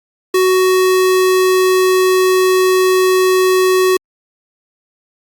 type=tone; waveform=square; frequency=372.1 Hz; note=F#4; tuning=10 cents sharp; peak=-10 dBFS; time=0.34-3.97 s; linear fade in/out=5 ms; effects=Opus 48 kbps